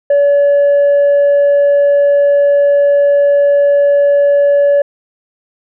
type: tone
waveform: sine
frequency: 570 Hz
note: C#5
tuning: 48 cents sharp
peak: -4 dBFS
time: 0.1-4.82 s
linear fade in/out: 5 ms
effects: tanh soft clip ceiling -5 dBFS